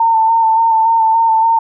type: tone with vibrato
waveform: sine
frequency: 901 Hz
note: A5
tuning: 41 cents sharp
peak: -8 dBFS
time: 0-1.59 s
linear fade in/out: 5 ms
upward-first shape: square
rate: 3.5 Hz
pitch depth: 22 cents each way
effects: none